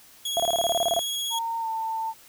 sawtooth tone with vibrato, 3322 Hz, G#7, in tune, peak -24 dBFS, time 0.25-1.39 s, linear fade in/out 5 ms, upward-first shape sine, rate 16 Hz, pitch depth 13 cents each way
sine tone bursts, 682 Hz, F5, 41 cents flat, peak -20 dBFS, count 12, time 0.37-0.992 s, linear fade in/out 0 ms, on 28 ms, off 26 ms
sine tone with pitch glide, 916 to 894 Hz, A#5 to A5, -31 to +27 cents, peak -26 dBFS, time 1.3-2.14 s, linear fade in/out 50 ms, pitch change -42 cents, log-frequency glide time 1.6-1.68 s
effects white hiss -52 dBFS RMS until 2.28 s

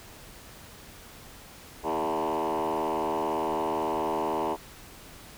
sine tone with frequency modulation, 650 Hz, E5, 24 cents flat, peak -23 dBFS, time 1.83-4.57 s, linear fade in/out 50 ms, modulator 78 Hz, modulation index 4.6, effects tanh soft clip ceiling -25 dBFS + pink hiss -48 dBFS RMS until 5.37 s

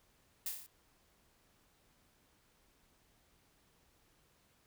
blue noise with echo, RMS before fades -38 dBFS, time 0.46-0.49 s, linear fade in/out 2 ms, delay 29 ms, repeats 6, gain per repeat -3 dB, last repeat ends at 0.664 s, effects pink hiss -71 dBFS RMS until 4.66 s

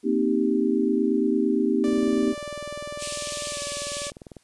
sine chord, C minor seventh, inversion third, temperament equal, 233.1 / 261.6 / 311.1 / 392 Hz, Bb3 / C4 / Eb4 / G4, 0 / 0 / 0 / 0 cents, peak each -25 dBFS, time 0.03-2.35 s, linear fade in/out 50 ms
sawtooth tone with pitch glide, 587.3 to 576.9 Hz, D5 to D5, 0 to -31 cents, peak -29 dBFS, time 1.84-4.1 s, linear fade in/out 0 ms, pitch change -31 cents, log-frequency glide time 3.52-3.59 s
click train, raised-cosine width 2 ms, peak -27 dBFS, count 51, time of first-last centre 1.88-4.368 s, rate 20.1 Hz
white band-pass noise, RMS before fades -34 dBFS, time 2.98-4.12 s, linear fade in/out 50 ms, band 2400 to 9600 Hz, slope 48 dB/octave
effects white hiss -63 dBFS RMS until 4.43 s + resampled to 24000 Hz

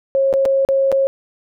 sine tone with dropouts, 542 Hz, C#5, 39 cents flat, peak -12 dBFS, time 0.15-1.07 s, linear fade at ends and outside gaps 0 ms, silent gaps 0.328-0.338 / 0.453-0.458 / 0.65-0.688 / 0.917-0.925 s, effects none

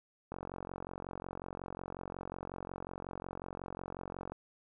click train, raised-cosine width 1 ms, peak -27 dBFS, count 183, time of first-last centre 0.32-4.32 s, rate 45.5 Hz, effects none

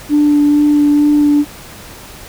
sine tone with vibrato, 293.7 Hz, D4, in tune, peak -6 dBFS, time 0.09-1.45 s, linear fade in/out 50 ms, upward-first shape sine, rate 2.2 Hz, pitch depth 11 cents each way, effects tanh soft clip ceiling -3 dBFS + pink hiss -34 dBFS RMS until 2.28 s

